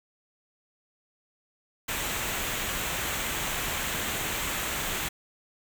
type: noise with comb filter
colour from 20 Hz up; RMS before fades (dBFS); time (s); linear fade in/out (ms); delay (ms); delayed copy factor
pink; -31; 1.88-5.09; 10; 0.2; -0.5
effects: none